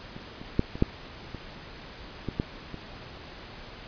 clicks, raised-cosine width 3 ms, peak -29 / -28 / -8 / -23 / -7 / -24 / -17 / -13 / -24 dBFS, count 9, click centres 0.165 / 0.415 / 0.594 / 0.755 / 0.824 / 1.347 / 2.287 / 2.399 / 2.743 s, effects pink hiss -44 dBFS RMS until 3.87 s + resampled to 11025 Hz

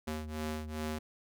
sawtooth ring-modulated tone, 154.9 Hz, D#3, 7 cents flat, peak -29 dBFS, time 0.07-0.99 s, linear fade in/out 10 ms, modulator 76.2 Hz, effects none

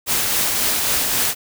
white noise with tremolo, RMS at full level -18 dBFS, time 0.06-1.35 s, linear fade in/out 50 ms, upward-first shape triangle, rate 3.7 Hz, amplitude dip 30%, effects none

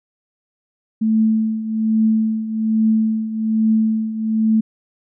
sine tone with tremolo, 220 Hz, A3, in tune, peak -11 dBFS, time 1.01-4.61 s, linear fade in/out 10 ms, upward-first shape triangle, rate 1.2 Hz, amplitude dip 75%, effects none

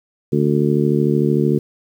harmonic tone, 73.3 Hz, D2, 3 cents flat, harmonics 2 / 3 / 4 / 5 / 6, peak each -18 / -19 / -22 / -19 / -23 dBFS, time 0.32-1.59 s, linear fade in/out 10 ms, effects 8-bit

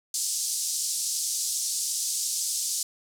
white band-pass noise, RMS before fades -29 dBFS, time 0.14-2.83 s, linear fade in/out 2 ms, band 4900 to 9300 Hz, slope 24 dB/octave, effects none

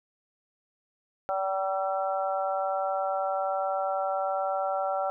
harmonic tone, 192.1 Hz, G3, 35 cents flat, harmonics 3 / 4 / 5 / 6 / 7, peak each -30 / -29 / -41 / -44 / -34 dBFS, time 1.29-5.1 s, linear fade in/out 0 ms, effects none

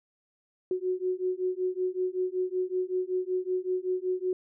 sine beating tone pair, 365.5 / 370.8 Hz, F#4 / F#4, -21 / +4 cents, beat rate 5.3 Hz, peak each -30 dBFS, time 0.71-4.33 s, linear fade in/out 2 ms, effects none

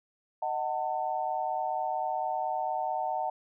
sine chord, D# diminished, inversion none, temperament just, 622.3 / 746.7 / 896 Hz, D#5 / F#5 / A5, 0 / +16 / +31 cents, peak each -36 / -31 / -33 dBFS, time 0.42-3.3 s, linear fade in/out 5 ms, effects none

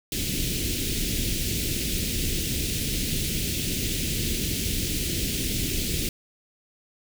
pink band-stop noise, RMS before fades -27 dBFS, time 0.12-6.09 s, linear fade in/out 2 ms, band 380 to 2500 Hz, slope 24 dB/octave, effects none

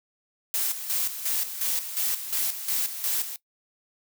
blue noise with tremolo, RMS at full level -26 dBFS, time 0.54-3.36 s, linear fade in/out 0 ms, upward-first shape square, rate 2.8 Hz, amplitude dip 65%, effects noise-tail reverb RT60 0.1 s tail -20 dB re dry

